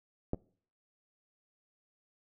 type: clicks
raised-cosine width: 2 ms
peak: -18 / -27 dBFS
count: 2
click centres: 0.334 / 0.345 s
effects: noise-tail reverb RT60 0.5 s tail -24 dB re dry